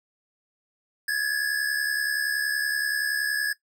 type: tone pair together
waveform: square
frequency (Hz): 1661.2 / 1731.8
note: G#6 / A6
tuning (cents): 0 / -28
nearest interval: minor second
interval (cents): 72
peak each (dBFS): -26 / -29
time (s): 1.08-3.53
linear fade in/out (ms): 5
effects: noise-tail reverb RT60 0.1 s tail -17 dB re dry